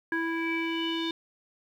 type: tone with low-pass filter sweep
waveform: square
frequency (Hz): 329.6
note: E4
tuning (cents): 0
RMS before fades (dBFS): -30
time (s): 0.12-1.11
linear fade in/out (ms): 2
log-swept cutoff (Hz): 1700 to 3600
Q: 7
effects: 10-bit